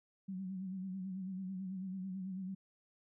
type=tone with vibrato; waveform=sine; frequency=188.5 Hz; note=F#3; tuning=32 cents sharp; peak=-39 dBFS; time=0.28-2.55 s; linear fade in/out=10 ms; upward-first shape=sine; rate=9.1 Hz; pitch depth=57 cents each way; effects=none